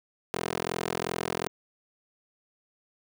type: tone with high-pass filter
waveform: 15% pulse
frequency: 42.67 Hz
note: F1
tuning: 39 cents flat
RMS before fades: -32 dBFS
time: 0.34-1.48 s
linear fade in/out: 0 ms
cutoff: 330 Hz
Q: 0.99
effects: none